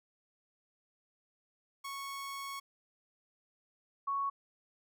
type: tone pair in turn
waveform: sawtooth / sine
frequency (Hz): 1105 / 1110.6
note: C#6 / C#6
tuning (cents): -6 / +3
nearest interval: unison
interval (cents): 9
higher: second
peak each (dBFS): -36 / -31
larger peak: second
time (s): 1.84-2.6 / 4.07-4.3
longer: first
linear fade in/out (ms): 10
effects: none